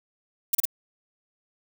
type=noise bursts; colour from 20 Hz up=violet; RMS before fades=-21 dBFS; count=3; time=0.53-0.654 s; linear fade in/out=5 ms; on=20 ms; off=32 ms; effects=none